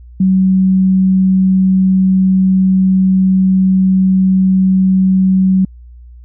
sine tone, 188.6 Hz, F#3, 33 cents sharp, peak -7 dBFS, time 0.2-5.65 s, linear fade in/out 5 ms, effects added 60 Hz sine -33 dBFS peak until 6.24 s

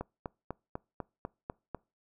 click train, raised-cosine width 1 ms, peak -22 dBFS, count 8, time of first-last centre 0.01-1.747 s, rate 4.03 Hz, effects noise-tail reverb RT60 0.3 s tail -25 dB re dry

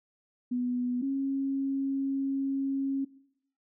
sine tone pair in turn, 246.9 / 272.4 Hz, B3 / C#4, 0 / -30 cents, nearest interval major second, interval 170 cents, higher second, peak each -27 dBFS, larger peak neither, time 0.51-1.02 / 1.02-3.05 s, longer second, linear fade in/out 10 ms, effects noise-tail reverb RT60 0.7 s tail -19 dB re dry

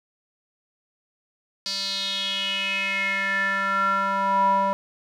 square tone with band-pass filter sweep, 195.7 Hz, G3, 3 cents flat, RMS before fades -24 dBFS, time 1.66-4.73 s, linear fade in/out 0 ms, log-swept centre 4700 to 840 Hz, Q 6.1, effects none

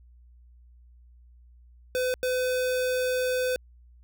square tone bursts at uneven times, 506 Hz, B4, 42 cents sharp, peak -25 dBFS, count 2, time 1.95-2.14 / 2.23-3.56 s, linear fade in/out 0 ms, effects added 60 Hz sine -51 dBFS peak until 4.03 s

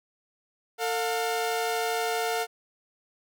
sawtooth tone pair together, 450.7 / 712.3 Hz, A4 / F5, +42 / +34 cents, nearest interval minor sixth, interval 792 cents, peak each -25 dBFS, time 0.78-2.47 s, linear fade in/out 50 ms, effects none

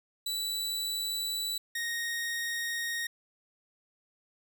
sawtooth tone pair in turn, 3951 / 1864.6 Hz, B7 / A#6, 0 / 0 cents, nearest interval octave + minor second, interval 1300 cents, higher first, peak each -28 dBFS, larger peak neither, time 0.26-1.58 / 1.75-3.07 s, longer neither, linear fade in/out 5 ms, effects none

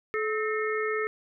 harmonic tone with a mistuned harmonic, 431.2 Hz, A4, 35 cents flat, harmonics 1 / 3 / 4 / 5, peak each -28 / -33 / -34 / -35 dBFS, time 0.14-1.07 s, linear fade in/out 0 ms, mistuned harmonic 4, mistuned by +87 cents, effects none

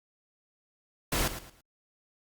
pink noise with echo, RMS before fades -28 dBFS, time 1.12-1.28 s, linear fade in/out 5 ms, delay 110 ms, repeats 3, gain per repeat -11 dB, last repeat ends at 1.61 s, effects Opus 48 kbps

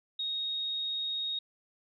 sine tone, 3744 Hz, A#7, 7 cents sharp, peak -31 dBFS, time 0.19-1.39 s, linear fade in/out 5 ms, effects none

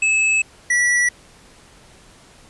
square tone pair in turn, 2601 / 1948.5 Hz, E7 / B6, -24 / -24 cents, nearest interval perfect fourth, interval 500 cents, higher first, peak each -15 dBFS, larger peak neither, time 0.02-0.42 / 0.7-1.09 s, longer first, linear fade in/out 5 ms, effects pink hiss -48 dBFS RMS until 2.49 s + resampled to 24000 Hz

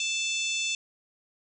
harmonic tone, 880 Hz, A5, in tune, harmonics 3 / 4 / 5 / 6 / 7 / 8 / 9, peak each -30 / -32 / -41 / -41 / -36 / -37 / -43 dBFS, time 0-0.75 s, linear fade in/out 2 ms, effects none

